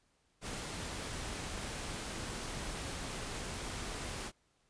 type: noise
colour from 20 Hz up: pink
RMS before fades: -41 dBFS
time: 0.41-4.32 s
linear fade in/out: 50 ms
effects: pink hiss -74 dBFS RMS until 4.69 s + resampled to 22050 Hz